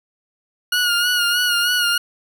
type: tone with vibrato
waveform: 20% pulse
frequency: 1438 Hz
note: F#6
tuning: 50 cents flat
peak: -11 dBFS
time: 0.72-1.98 s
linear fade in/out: 5 ms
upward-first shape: sine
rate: 3.2 Hz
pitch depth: 42 cents each way
effects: none